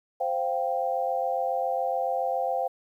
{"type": "chord", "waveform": "sine", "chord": "C suspended fourth", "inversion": "none", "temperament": "just", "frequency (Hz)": [523.3, 697.7, 784.9], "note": ["C5", "F5", "G5"], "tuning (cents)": [0, -2, 2], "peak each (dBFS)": -29, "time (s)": [0.2, 2.68], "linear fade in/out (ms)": 10, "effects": ["10-bit"]}